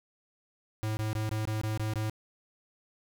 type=tone bursts; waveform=square; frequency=108.5 Hz; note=A2; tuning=24 cents flat; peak=-30 dBFS; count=8; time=0.83-2.097 s; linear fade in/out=0 ms; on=140 ms; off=21 ms; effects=none